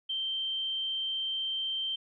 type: tone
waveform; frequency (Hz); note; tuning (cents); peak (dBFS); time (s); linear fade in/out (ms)
sine; 3132; G7; -2; -30; 0.09-1.96; 10
effects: none

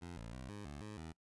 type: tone with pitch steps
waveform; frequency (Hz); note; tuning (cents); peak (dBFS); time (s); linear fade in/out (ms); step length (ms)
15% pulse; 86.6 / 56.6 / 64.2 / 102.9 / 72.3 / 106 / 80.5; F2 / A1 / C2 / G#2 / D2 / G#2 / E2; -14 / +50 / -32 / -16 / -27 / +36 / -41; -40; 0.01-1.13; 20; 160
effects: noise-tail reverb RT60 0.1 s tail -24 dB re dry + resampled to 24000 Hz

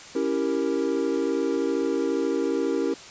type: chord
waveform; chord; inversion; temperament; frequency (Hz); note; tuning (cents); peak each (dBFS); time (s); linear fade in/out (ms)
triangle; C# diminished seventh; none; equal; 277.2 / 329.6 / 392 / 466.2; C#4 / E4 / G4 / Bb4; 0 / 0 / 0 / 0; -26; 0.15-2.94; 5
effects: white hiss -43 dBFS RMS until 3.1 s + resampled to 16000 Hz

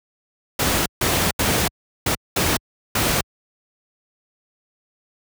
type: noise bursts at uneven times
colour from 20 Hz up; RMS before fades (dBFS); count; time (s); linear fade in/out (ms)
pink; -19; 6; 0.59-0.86 / 1.01-1.31 / 1.39-1.68 / 2.06-2.15 / 2.36-2.57 / 2.95-3.21; 5
effects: high-pass 60 Hz 12 dB/octave

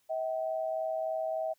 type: tone pair together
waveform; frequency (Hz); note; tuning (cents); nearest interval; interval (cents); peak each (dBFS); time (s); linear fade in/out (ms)
sine; 641.6 / 765; E5 / G5; -47 / -42; minor third; 305; -31 / -37; 0.09-1.54; 20
effects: white hiss -72 dBFS RMS until 1.58 s

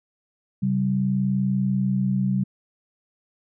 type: tone pair together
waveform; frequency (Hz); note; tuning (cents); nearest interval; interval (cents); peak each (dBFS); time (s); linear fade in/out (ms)
sine; 132.9 / 193.15; C3 / G3; +27 / -25; tritone; 648; -24 / -21; 0.62-2.44; 10
effects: none

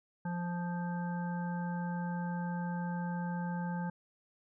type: harmonic tone with a mistuned harmonic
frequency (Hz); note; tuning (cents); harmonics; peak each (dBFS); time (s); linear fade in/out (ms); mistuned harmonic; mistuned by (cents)
174.61; F3; 0; 1 / 3 / 5 / 7 / 9; -34 / -48 / -42 / -56 / -47; 0.25-3.9; 5; 7; +19
effects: none

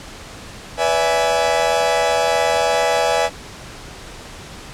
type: chord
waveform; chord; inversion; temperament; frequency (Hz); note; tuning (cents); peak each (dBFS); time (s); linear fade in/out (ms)
40% pulse; E dominant seventh; second; equal with one note detuned; 493.9 / 577.2 / 659.3 / 830.6; B4 / D5 / E5 / G#5; 0 / -30 / 0 / 0; -21 / -21 / -19 / -19; 0.77-3.3; 50
effects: pink hiss -36 dBFS RMS until 4.73 s + low-pass 8000 Hz 12 dB/octave

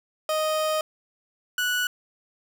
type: tone pair in turn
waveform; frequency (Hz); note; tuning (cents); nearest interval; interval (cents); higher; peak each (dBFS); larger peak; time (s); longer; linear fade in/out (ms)
30% pulse; 622.3 / 1474.5; D#5 / F#6; 0 / -6; octave + minor third; 1494; second; -20; neither; 0.29-0.81 / 1.58-1.87; first; 2
effects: none

